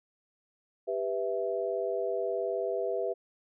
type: chord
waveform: sine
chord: E minor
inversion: first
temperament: just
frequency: 395.6 / 494.4 / 659.3 Hz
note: G4 / B4 / E5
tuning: +16 / +2 / 0 cents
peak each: -33 dBFS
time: 0.87-3.14 s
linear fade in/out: 20 ms
effects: none